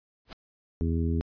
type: noise with exponential growth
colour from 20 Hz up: pink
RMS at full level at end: -36 dBFS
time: 0.25-0.33 s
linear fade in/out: 2 ms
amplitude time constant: 16 ms
type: harmonic tone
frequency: 82.41 Hz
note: E2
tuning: in tune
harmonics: 1 / 2 / 3 / 4 / 5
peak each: -26 / -32 / -31 / -37 / -37 dBFS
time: 0.81-1.21 s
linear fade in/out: 0 ms
effects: resampled to 11025 Hz